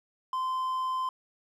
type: tone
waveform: triangle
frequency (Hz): 1034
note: C6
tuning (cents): -21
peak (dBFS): -26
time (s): 0.33-1.09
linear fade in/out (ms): 2
effects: none